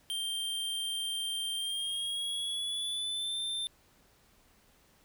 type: tone with pitch glide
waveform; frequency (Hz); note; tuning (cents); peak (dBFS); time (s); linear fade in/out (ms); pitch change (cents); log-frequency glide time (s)
square; 3165 to 3573; G7 to A7; +16 to +26; -33; 0.1-3.67; 0; +210; 1.56-3.39
effects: pink hiss -65 dBFS RMS until 5.04 s